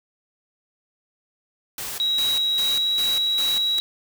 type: noise with tremolo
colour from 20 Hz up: white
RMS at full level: -31 dBFS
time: 1.78-3.79 s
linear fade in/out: 2 ms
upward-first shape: square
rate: 2.5 Hz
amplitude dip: 70%
type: tone with pitch glide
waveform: sine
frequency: 3849 to 3874 Hz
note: B7 to B7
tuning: -45 to -34 cents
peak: -19 dBFS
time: 2-3.8 s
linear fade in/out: 0 ms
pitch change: +11 cents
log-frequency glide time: 2.66-2.89 s
effects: none